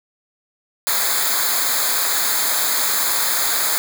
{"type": "noise with comb filter", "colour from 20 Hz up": "white", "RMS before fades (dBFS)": -19, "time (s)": [0.87, 3.78], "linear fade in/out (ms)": 0, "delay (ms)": 0.35, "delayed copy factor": -0.85, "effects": []}